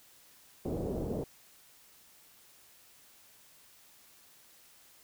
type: low-pass noise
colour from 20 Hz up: white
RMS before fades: -35 dBFS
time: 0.65-1.24 s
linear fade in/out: 5 ms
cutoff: 500 Hz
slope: 24 dB/octave
effects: white hiss -60 dBFS RMS until 5.03 s